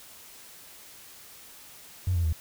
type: tone with pitch steps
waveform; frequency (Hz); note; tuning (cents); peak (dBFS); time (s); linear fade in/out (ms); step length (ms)
triangle; 91.4 / 85.28 / 79.57; F#2 / F2 / D#2; -21 / -41 / +39; -19; 2.07-2.328; 5; 86
effects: tanh soft clip ceiling -20 dBFS + white hiss -49 dBFS RMS until 2.4 s